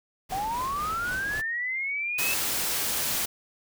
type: noise with tremolo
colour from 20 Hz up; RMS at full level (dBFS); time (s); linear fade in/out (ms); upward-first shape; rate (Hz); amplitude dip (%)
pink; -37; 0.29-1.42; 20; sine; 3.9; 35
type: linear sweep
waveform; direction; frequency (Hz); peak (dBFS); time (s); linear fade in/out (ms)
sine; up; 740 to 2637; -27; 0.32-2.34; 2
type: noise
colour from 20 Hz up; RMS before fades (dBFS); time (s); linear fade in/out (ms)
white; -28; 2.18-3.26; 10
effects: none